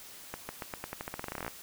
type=accelerating click train; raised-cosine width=0.5 ms; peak=-21 dBFS; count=20; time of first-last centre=0.34-1.48 s; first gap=150 ms; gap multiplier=0.88; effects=white hiss -49 dBFS RMS until 1.62 s